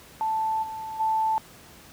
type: tone with level steps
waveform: sine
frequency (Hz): 880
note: A5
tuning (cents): 0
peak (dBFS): -23 / -32 / -21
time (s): 0.21-1.38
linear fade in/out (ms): 0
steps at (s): 0.62 / 0.99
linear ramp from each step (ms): 20
effects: pink hiss -49 dBFS RMS until 1.92 s + high-pass 60 Hz 12 dB/octave